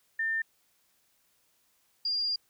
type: tone pair in turn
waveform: sine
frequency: 1800 / 4805 Hz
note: A6 / D8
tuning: +39 / +39 cents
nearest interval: octave + perfect fourth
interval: 1700 cents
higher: second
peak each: -27 dBFS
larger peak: neither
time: 0.19-0.42 / 2.05-2.36 s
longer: second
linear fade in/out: 5 ms
effects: white hiss -70 dBFS RMS until 2.49 s